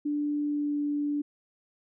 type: tone with pitch glide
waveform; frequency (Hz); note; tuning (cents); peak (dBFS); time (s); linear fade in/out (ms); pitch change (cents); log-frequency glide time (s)
sine; 293.7 to 291.7; D4 to D4; 0 to -12; -26; 0.05-1.22; 10; -12; 0.44-0.78
effects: none